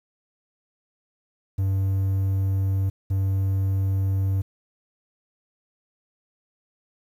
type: tone pair in turn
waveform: triangle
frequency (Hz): 96.5 / 96.5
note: G2 / G2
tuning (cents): -27 / -27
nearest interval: unison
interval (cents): 0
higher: neither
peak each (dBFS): -18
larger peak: neither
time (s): 1.58-2.9 / 3.1-4.42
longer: neither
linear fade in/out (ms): 10
effects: 9-bit